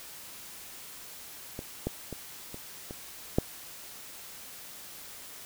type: clicks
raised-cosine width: 2 ms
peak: -23 / -16 / -23 / -27 / -26 / -9 dBFS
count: 6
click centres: 1.591 / 1.87 / 2.127 / 2.544 / 2.909 / 3.385 s
effects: white hiss -46 dBFS RMS until 5.45 s